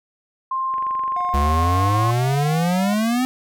sine tone with pitch glide, 1054 to 1075.5 Hz, C6 to C6, +12 to +47 cents, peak -20 dBFS, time 0.51-2.11 s, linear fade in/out 5 ms, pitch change +35 cents, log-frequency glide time 1.04-1.73 s
click train, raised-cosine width 0.5 ms, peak -24 dBFS, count 29, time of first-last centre 0.74-1.926 s, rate 23.6 Hz
triangle tone, 720 Hz, F#5, 47 cents flat, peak -24 dBFS, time 1.16-2.94 s, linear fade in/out 5 ms
square exponential sweep, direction up, 69 to 259 Hz, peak -18 dBFS, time 1.34-3.25 s, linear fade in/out 0 ms
effects none

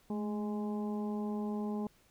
harmonic tone with a mistuned harmonic, 207.7 Hz, G#3, in tune, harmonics 1 / 2 / 3 / 4 / 5, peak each -34 / -41 / -50 / -46 / -52 dBFS, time 0.1-1.87 s, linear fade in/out 2 ms, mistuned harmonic 1, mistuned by +40 cents, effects pink hiss -67 dBFS RMS until 2.1 s

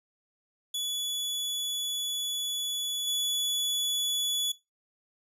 sawtooth tone with level steps, 3416 Hz, G#7, 48 cents sharp, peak -27 / -24 dBFS, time 0.74-4.52 s, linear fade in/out 5 ms, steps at 3.07 s, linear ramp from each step 5 ms, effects noise-tail reverb RT60 0.2 s tail -18 dB re dry + resampled to 32000 Hz

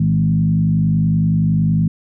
sine tone with frequency modulation, 162.7 Hz, E3, 22 cents flat, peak -12 dBFS, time 0-1.88 s, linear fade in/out 5 ms, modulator 50.7 Hz, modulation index 0.99, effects none

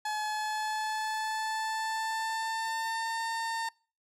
30% pulse tone with pitch glide, 853 to 909 Hz, G#5 to A#5, +46 to -44 cents, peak -28 dBFS, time 0.05-3.69 s, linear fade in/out 5 ms, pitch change +110 cents, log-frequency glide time 0.24-3.23 s, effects noise-tail reverb RT60 0.4 s tail -26 dB re dry + low-pass 10000 Hz 12 dB/octave

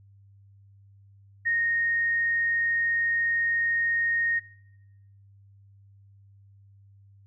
sine tone, 1857 Hz, A#6, 7 cents flat, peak -22 dBFS, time 1.45-4.4 s, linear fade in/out 20 ms, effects noise-tail reverb RT60 0.9 s tail -21 dB re dry + added 99 Hz sine -52 dBFS peak until 7.26 s

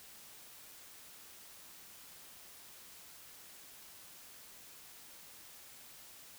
silence, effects white hiss -55 dBFS RMS until 6.38 s

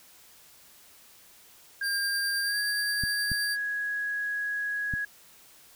sine tone with pitch glide, 1613 to 1665.1 Hz, G6 to G#6, +49 to +4 cents, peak -28 dBFS, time 1.81-5.05 s, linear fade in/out 5 ms, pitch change +55 cents, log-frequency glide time 2.43-2.57 s
sawtooth tone with tremolo, 4702 Hz, D8, 1 cent sharp, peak -26 dBFS, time 1.82-3.57 s, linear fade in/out 50 ms, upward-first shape triangle, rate 9.5 Hz, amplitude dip 30%
clicks, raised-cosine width 5 ms, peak -21 dBFS, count 3, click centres 3.037 / 3.317 / 4.938 s
effects white hiss -55 dBFS RMS until 5.75 s

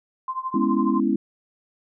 sine tone with tremolo, 1042 Hz, C6, 7 cents flat, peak -22 dBFS, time 0.28-1 s, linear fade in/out 2 ms, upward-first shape triangle, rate 12 Hz, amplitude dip 95%
sine chord, C# minor seventh, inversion second, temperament equal, 207.7 / 246.9 / 277.2 / 329.6 Hz, G#3 / B3 / C#4 / E4, 0 / 0 / 0 / 0 cents, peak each -24 dBFS, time 0.54-1.16 s, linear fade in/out 5 ms
effects none

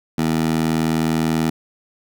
15% pulse tone with high-pass filter, 80.1 Hz, E2, 49 cents flat, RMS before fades -19 dBFS, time 0.18-1.5 s, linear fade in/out 5 ms, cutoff 200 Hz, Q 1.7, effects none

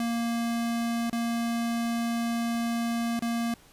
square tone with dropouts, 233.1 Hz, A#3, in tune, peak -27 dBFS, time 0-3.54 s, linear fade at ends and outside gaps 2 ms, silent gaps 1.098-1.128 / 3.193-3.222 s, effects pink hiss -56 dBFS RMS until 3.72 s + resampled to 32000 Hz

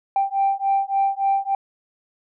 sine beating tone pair, 784 / 787.5 Hz, G5 / G5, 0 / +8 cents, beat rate 3.5 Hz, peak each -20 dBFS, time 0.16-1.55 s, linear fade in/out 2 ms, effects tanh soft clip ceiling -12 dBFS

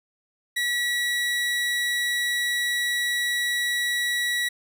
30% pulse tone, 1935 Hz, B6, 36 cents flat, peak -20 dBFS, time 0.56-4.49 s, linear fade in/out 10 ms, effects none

